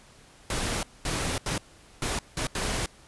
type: noise bursts at uneven times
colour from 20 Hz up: pink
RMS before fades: -29 dBFS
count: 6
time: 0.5-0.83 / 1.05-1.38 / 1.46-1.58 / 2.02-2.19 / 2.37-2.47 / 2.55-2.86 s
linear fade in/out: 2 ms
effects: pink hiss -54 dBFS RMS until 3.07 s + resampled to 24000 Hz

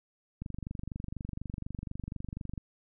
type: click train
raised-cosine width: 5 ms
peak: -25 dBFS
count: 53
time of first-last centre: 0.42-2.578 s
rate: 24.1 Hz
effects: none

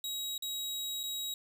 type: tone with dropouts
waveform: sawtooth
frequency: 3825 Hz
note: A#7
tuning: 44 cents sharp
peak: -32 dBFS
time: 0.04-1.34 s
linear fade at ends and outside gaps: 2 ms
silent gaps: 0.379-0.423 / 1.032-1.036 s
effects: none

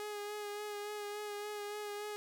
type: tone with vibrato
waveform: sawtooth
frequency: 415.3 Hz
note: G#4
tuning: in tune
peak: -36 dBFS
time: 0-2.16 s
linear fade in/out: 0 ms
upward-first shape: sine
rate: 3.5 Hz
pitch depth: 22 cents each way
effects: none

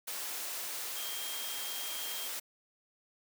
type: tone in noise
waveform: sine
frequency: 3214 Hz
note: G7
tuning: 43 cents sharp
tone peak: -43 dBFS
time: 0.96-2.28 s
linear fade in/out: 10 ms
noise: white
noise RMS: -39 dBFS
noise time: 0.07-2.4 s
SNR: -7 dB
effects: high-pass 400 Hz 12 dB/octave

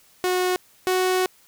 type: tone pair in turn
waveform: sawtooth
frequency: 365 / 369.9 Hz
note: F#4 / F#4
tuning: -24 / 0 cents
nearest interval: unison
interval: 24 cents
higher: second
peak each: -16 / -15 dBFS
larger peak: second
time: 0.24-0.56 / 0.87-1.26 s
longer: second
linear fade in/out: 0 ms
effects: white hiss -56 dBFS RMS until 1.47 s

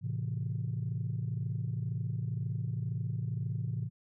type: chord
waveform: sine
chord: A minor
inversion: none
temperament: just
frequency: 110 / 132 / 165 Hz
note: A2 / C3 / E3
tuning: 0 / +16 / +2 cents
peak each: -34 / -35 / -38 dBFS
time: 0.01-3.9 s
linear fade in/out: 50 ms
effects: tanh soft clip ceiling -25 dBFS

